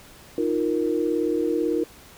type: chord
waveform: sine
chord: Eb suspended second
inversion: none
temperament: equal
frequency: 311.1 / 349.2 / 466.2 Hz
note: Eb4 / F4 / Bb4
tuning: 0 / 0 / 0 cents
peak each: -25 dBFS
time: 0.38-1.84 s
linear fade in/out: 2 ms
effects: pink hiss -48 dBFS RMS until 2.17 s